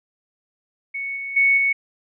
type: tone with level steps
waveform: sine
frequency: 2217 Hz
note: C#7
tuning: in tune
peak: -25 / -27 / -13 / -16 dBFS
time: 0.94-1.73 s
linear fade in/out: 10 ms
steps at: 1.16 / 1.36 / 1.57 s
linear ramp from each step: 10 ms
effects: none